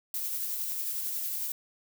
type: noise with tremolo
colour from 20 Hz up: violet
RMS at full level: -32 dBFS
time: 0.14-1.52 s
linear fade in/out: 2 ms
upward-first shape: triangle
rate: 11 Hz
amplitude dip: 30%
effects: none